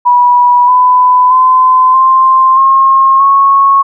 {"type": "tone with pitch steps", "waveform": "sine", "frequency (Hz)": [977, 1000.4, 1024.4, 1048.9, 1074.1, 1099.8], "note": ["B5", "B5", "C6", "C6", "C6", "C#6"], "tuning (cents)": [-19, 22, -37, 4, 45, -14], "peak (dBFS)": -3, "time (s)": [0.05, 3.83], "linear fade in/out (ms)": 20, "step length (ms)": 630, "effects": []}